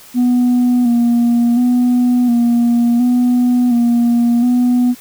sine tone with vibrato, 241.6 Hz, B3, 38 cents flat, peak -7 dBFS, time 0.14-4.95 s, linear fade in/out 50 ms, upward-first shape square, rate 0.7 Hz, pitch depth 32 cents each way, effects tanh soft clip ceiling -8 dBFS + white hiss -40 dBFS RMS until 5 s

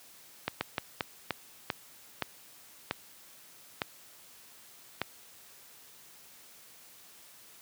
slowing click train, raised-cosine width 0.3 ms, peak -13 dBFS, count 10, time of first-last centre 0.48-5.016 s, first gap 130 ms, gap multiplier 1.32, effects white hiss -55 dBFS RMS until 7.61 s + high-pass 80 Hz 12 dB/octave

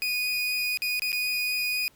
30% pulse tone with dropouts, 2476 Hz, D#7, 9 cents flat, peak -23 dBFS, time 0.02-1.88 s, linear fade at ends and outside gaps 0 ms, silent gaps 0.773-0.82 / 0.995-1.02 / 1.119-1.128 s, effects pink hiss -60 dBFS RMS until 1.95 s

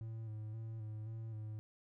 triangle tone with vibrato, 110 Hz, A2, in tune, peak -40 dBFS, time 0.01-1.59 s, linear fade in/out 0 ms, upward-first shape square, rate 1.9 Hz, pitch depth 33 cents each way, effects none

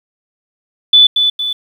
sine tone with echo, 3482 Hz, A7, 19 cents flat, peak -3 dBFS, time 0.93-1.07 s, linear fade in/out 5 ms, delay 230 ms, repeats 2, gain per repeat -6 dB, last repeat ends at 1.53 s, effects 7-bit

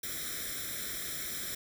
white noise with comb filter, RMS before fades -38 dBFS, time 0.03-1.55 s, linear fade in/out 5 ms, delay 0.54 ms, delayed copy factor +0.95, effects none

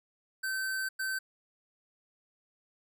square tone bursts at uneven times, 1542 Hz, G6, 29 cents flat, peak -32 dBFS, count 2, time 0.43-0.89 / 0.99-1.19 s, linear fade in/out 10 ms, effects none

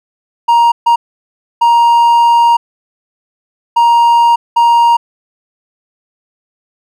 triangle tone bursts at uneven times, 939 Hz, A#5, 12 cents sharp, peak -3 dBFS, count 5, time 0.48-0.72 / 0.86-0.96 / 1.61-2.57 / 3.76-4.36 / 4.56-4.97 s, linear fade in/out 10 ms, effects none

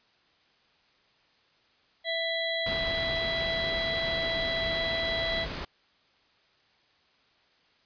harmonic tone, 661 Hz, E5, 5 cents sharp, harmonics 1 / 3 / 5 / 6, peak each -32 / -32 / -35 / -35 dBFS, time 2.04-5.47 s, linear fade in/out 50 ms
pink noise, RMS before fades -36 dBFS, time 2.66-5.65 s, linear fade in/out 5 ms
effects white hiss -65 dBFS RMS until 7.85 s + resampled to 11025 Hz

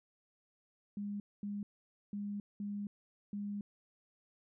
sine tone bursts at uneven times, 204 Hz, G#3, 31 cents flat, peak -37 dBFS, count 5, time 0.97-1.2 / 1.43-1.63 / 2.13-2.4 / 2.6-2.87 / 3.33-3.61 s, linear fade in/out 2 ms, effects none

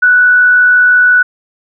sine tone with frequency modulation, 1480 Hz, F#6, in tune, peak -4 dBFS, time 0.02-1.23 s, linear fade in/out 10 ms, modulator 65.8 Hz, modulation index 0.24, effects none

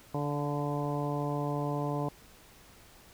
harmonic tone with a mistuned harmonic, 145.6 Hz, D3, 15 cents flat, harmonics 1 / 2 / 3 / 4 / 5 / 6 / 7, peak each -33 / -36 / -38 / -39 / -40 / -41 / -41 dBFS, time 0.14-2.09 s, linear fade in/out 5 ms, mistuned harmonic 5, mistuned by -27 cents, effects pink hiss -56 dBFS RMS until 3.13 s

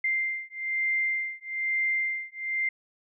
sine beating tone pair, 2093 / 2094.1 Hz, C7 / C7, 0 / +1 cents, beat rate 1.1 Hz, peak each -29 dBFS, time 0.04-2.69 s, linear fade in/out 5 ms, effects none

